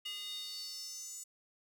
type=tone with high-pass filter sweep; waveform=square; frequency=409.4 Hz; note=G#4; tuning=25 cents flat; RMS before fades=-44 dBFS; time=0.05-1.24 s; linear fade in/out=10 ms; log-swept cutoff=2900 to 7400 Hz; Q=6; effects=none